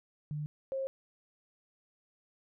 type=tone pair in turn; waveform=sine; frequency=149.8 / 535.7 Hz; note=D3 / C5; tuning=+35 / +41 cents; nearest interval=octave + minor seventh; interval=2206 cents; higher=second; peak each=-34 / -32 dBFS; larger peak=second; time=0.31-0.46 / 0.72-0.87 s; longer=neither; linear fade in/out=0 ms; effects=none